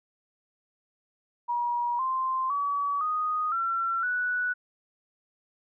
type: tone with pitch steps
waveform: sine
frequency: 958 / 1044.7 / 1139.3 / 1242.4 / 1354.8 / 1477.4 Hz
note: A#5 / C6 / C#6 / D#6 / E6 / F#6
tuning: +47 / -3 / +47 / -3 / +47 / -3 cents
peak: -25 dBFS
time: 1.48-4.54 s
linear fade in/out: 20 ms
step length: 510 ms
effects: none